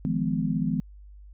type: chord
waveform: sine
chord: F half-diminished seventh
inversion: third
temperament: just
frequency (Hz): 157.15 / 174.61 / 209.5 / 251.4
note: Eb3 / F3 / Ab3 / Cb4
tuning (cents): +18 / 0 / +15 / +31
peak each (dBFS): -29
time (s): 0.05-0.8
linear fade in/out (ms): 0
effects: added 50 Hz sine -44 dBFS peak until 1.33 s